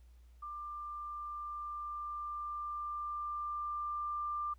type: tone with level ramp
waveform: sine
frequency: 1189 Hz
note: D6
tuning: 21 cents sharp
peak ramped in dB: -41 to -34 dBFS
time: 0.42-4.54 s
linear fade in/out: 10 ms
effects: added 60 Hz sine -56 dBFS peak until 4.58 s + pink hiss -75 dBFS RMS until 4.58 s